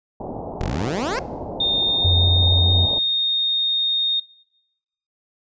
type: low-pass noise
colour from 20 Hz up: white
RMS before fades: -31 dBFS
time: 0.2-2.99 s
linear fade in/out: 5 ms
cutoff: 850 Hz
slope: 48 dB/octave
type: exponential sweep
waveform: 15% pulse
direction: up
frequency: 37.96 to 554.4 Hz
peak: -16 dBFS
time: 0.61-1.19 s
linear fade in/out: 0 ms
type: tone with pitch glide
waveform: sine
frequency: 3650 to 3690 Hz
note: A#7 to A#7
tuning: -37 to -18 cents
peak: -17 dBFS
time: 1.6-4.2 s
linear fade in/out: 5 ms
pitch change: +19 cents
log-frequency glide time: 1.73-2.77 s
type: tone with vibrato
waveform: sine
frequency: 88.7 Hz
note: F2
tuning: 27 cents sharp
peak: -15 dBFS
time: 2.04-2.86 s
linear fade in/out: 10 ms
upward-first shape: triangle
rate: 6.4 Hz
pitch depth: 17 cents each way
effects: noise-tail reverb RT60 0.9 s tail -23 dB re dry + resampled to 16000 Hz